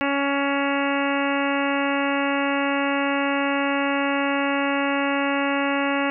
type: harmonic tone with a mistuned harmonic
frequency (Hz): 279.6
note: C#4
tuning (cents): +15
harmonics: 1 / 2 / 3 / 4 / 5 / 6 / 7 / 8 / 9 / 10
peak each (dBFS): -24 / -27 / -29 / -30 / -31 / -32 / -32 / -33 / -34 / -34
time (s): 0.01-6.1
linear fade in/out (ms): 0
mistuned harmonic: 9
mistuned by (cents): +46
effects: none